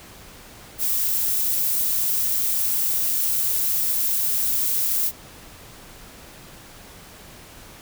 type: noise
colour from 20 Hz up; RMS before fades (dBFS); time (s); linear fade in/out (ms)
violet; -22; 0.78-5.12; 50
effects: pink hiss -44 dBFS RMS until 7.81 s